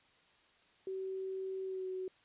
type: tone with pitch glide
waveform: sine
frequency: 380.7 to 373.3 Hz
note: F#4 to F#4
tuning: +49 to +15 cents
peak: -37 dBFS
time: 0.87-2.08 s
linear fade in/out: 2 ms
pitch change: -34 cents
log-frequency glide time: 1.64-1.87 s
effects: white hiss -67 dBFS RMS until 2.24 s + resampled to 8000 Hz